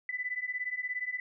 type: beating tone pair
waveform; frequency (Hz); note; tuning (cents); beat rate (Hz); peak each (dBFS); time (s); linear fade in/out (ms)
sine; 1986 / 2003; B6 / B6; +9 / +24; 17; -36 / -35; 0.09-1.2; 2
effects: none